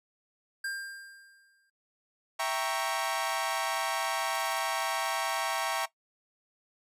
square tone with exponential decay, 1596 Hz, G6, 31 cents sharp, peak -32 dBFS, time 0.64-1.7 s, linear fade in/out 5 ms, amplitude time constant 230 ms
sawtooth chord, E diminished seventh, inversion none, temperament equal, 659.3 / 784 / 932.3 / 1108.7 Hz, E5 / G5 / Bb5 / Db6, 0 / 0 / 0 / 0 cents, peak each -31 dBFS, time 2.39-5.86 s, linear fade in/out 10 ms
violet noise bursts, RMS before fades -41 dBFS, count 5, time 4.34-4.589 s, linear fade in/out 5 ms, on 29 ms, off 26 ms
effects noise-tail reverb RT60 0.1 s tail -17 dB re dry + resampled to 32000 Hz

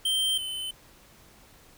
square tone pair in turn, 3136 / 3047 Hz, G7 / G7, 0 / -50 cents, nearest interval unison, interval 50 cents, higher first, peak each -24 / -32 dBFS, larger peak first, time 0.05-0.38 / 0.38-0.71 s, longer neither, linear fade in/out 5 ms, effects pink hiss -55 dBFS RMS until 1.77 s

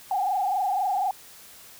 sine tone with frequency modulation, 778 Hz, G5, 13 cents flat, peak -22 dBFS, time 0.11-1.11 s, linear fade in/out 2 ms, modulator 24 Hz, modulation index 2, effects white hiss -48 dBFS RMS until 1.79 s

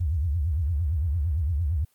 sine tone with vibrato, 78.5 Hz, D#2, 16 cents sharp, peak -22 dBFS, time 0-1.85 s, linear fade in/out 10 ms, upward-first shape triangle, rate 8.8 Hz, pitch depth 300 cents each way, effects white hiss -66 dBFS RMS until 1.94 s + Opus 24 kbps

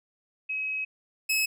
sine / sawtooth tone pair in turn, 2550 / 2577 Hz, D#7 / E7, +42 / -40 cents, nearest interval unison, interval 18 cents, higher second, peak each -28 / -20 dBFS, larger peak second, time 0.49-0.85 / 1.29-1.46 s, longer first, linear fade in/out 10 ms, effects none

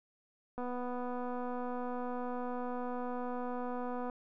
click train, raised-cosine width 1 ms, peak -27 dBFS, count 870, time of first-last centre 0.58-4.098 s, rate 247 Hz, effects none

